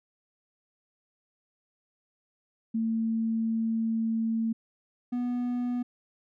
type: tone pair in turn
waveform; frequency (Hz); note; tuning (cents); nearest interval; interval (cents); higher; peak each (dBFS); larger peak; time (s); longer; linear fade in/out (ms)
sine / triangle; 225.1 / 245; A3 / B3; +40 / -14; minor second; 146; second; -25; neither; 2.74-4.53 / 5.12-5.83; first; 10
effects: none